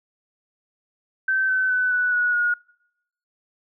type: tone with pitch steps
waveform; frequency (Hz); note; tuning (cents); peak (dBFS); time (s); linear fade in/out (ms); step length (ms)
sine; 1545 / 1523.7 / 1502.8 / 1482.1 / 1461.7 / 1441.5; G6 / G6 / F#6 / F#6 / F#6 / F#6; -26 / -50 / +26 / +2 / -22 / -46; -18; 1.28-2.54; 5; 210
effects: noise-tail reverb RT60 0.8 s tail -26 dB re dry